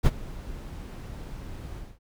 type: noise with ADSR envelope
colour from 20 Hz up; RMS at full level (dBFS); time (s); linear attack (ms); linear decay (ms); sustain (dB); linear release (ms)
brown; -18; 0.03-1.99; 31; 39; -20; 220
effects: none